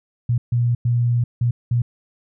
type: tone bursts at uneven times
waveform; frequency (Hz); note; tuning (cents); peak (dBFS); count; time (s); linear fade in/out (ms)
sine; 120; B2; -49; -15; 5; 0.29-0.38 / 0.52-0.75 / 0.85-1.24 / 1.41-1.51 / 1.71-1.82; 5
effects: none